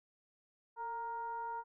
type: tone with frequency modulation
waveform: sine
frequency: 932.3 Hz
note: A#5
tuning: in tune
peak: -38 dBFS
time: 0.76-1.64 s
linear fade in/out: 50 ms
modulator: 478 Hz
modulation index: 0.5
effects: none